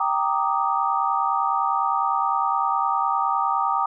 sine chord, Eb major seventh, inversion first, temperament equal with one note detuned, 784 / 928 / 1174.7 / 1244.5 Hz, G5 / Bb5 / D6 / Eb6, 0 / -8 / 0 / 0 cents, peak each -25 dBFS, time 0-3.86 s, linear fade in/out 5 ms, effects none

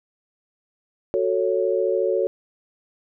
sine chord, F# minor, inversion none, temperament just, 370 / 444 / 555 Hz, F#4 / A4 / C#5, 0 / +16 / +2 cents, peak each -23 dBFS, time 1.14-2.27 s, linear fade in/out 0 ms, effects none

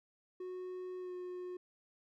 triangle tone with pitch glide, 366.7 to 361.4 Hz, F#4 to F#4, -15 to -41 cents, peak -39 dBFS, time 0.4-1.57 s, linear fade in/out 5 ms, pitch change -26 cents, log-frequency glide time 0.99-1.13 s, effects none

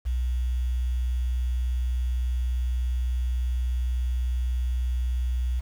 sine tone with quantisation, 61.74 Hz, B1, in tune, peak -23 dBFS, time 0.05-5.61 s, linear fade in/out 20 ms, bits 8, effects none

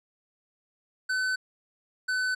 square tone pair in turn, 1515 / 1509.2 Hz, F#6 / F#6, +40 / +34 cents, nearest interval unison, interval 6 cents, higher first, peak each -26 dBFS, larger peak neither, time 1.09-1.36 / 2.08-2.35 s, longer neither, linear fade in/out 10 ms, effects low-pass 7000 Hz 12 dB/octave

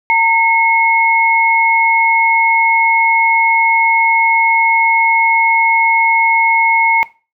sine tone pair together, 914 / 2174 Hz, A#5 / C#7, -34 / -34 cents, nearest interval octave + minor third, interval 1500 cents, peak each -11 dBFS, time 0.1-7.03 s, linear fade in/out 0 ms, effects noise-tail reverb RT60 0.3 s tail -18 dB re dry

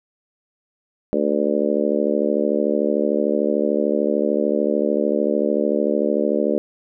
harmonic tone, 73.42 Hz, D2, in tune, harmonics 3 / 4 / 5 / 6 / 7 / 8, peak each -24 / -24 / -24 / -24 / -24 / -24 dBFS, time 1.13-6.58 s, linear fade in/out 0 ms, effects none

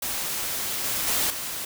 white noise with level steps, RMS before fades -29 / -27 / -24 / -32 dBFS, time 0.02-1.65 s, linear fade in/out 5 ms, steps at 0.84 / 1.07 / 1.3 s, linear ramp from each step 2 ms, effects none

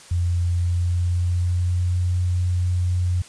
sine tone with pitch glide, 87.31 to 89.61 Hz, F2 to F2, 0 to +45 cents, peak -18 dBFS, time 0.11-3.22 s, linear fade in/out 5 ms, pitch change +45 cents, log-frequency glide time 0.49-2.09 s, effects white hiss -45 dBFS RMS until 3.28 s + resampled to 22050 Hz

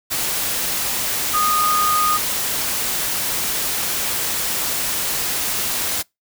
sine tone in noise, 1234 Hz, D#6, 15 cents flat, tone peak -16 dBFS, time 1.33-2.18 s, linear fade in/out 20 ms, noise white, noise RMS -22 dBFS, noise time 0.1-6.03 s, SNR +3 dB, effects noise-tail reverb RT60 0.2 s tail -26 dB re dry

